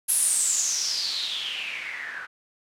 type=noise with low-pass filter sweep; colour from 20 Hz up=blue; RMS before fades=-27 dBFS; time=0.08-2.27 s; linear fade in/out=20 ms; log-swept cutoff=11000 to 1500 Hz; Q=7.5; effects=none